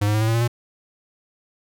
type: tone with pitch steps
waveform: square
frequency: 102.8 / 105.39 / 108.04 / 110.75 / 113.54 / 116.39 / 119.32 Hz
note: G#2 / G#2 / A2 / A2 / A#2 / A#2 / A#2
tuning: -17 / +26 / -31 / +12 / -45 / -2 / +41 cents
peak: -18 dBFS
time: 0.01-0.479 s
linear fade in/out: 10 ms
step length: 67 ms
effects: none